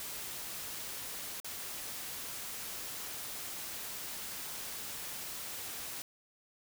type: noise with dropouts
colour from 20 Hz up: white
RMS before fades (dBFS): -42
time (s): 0-6.02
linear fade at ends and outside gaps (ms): 1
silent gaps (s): 1.401-1.445
effects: none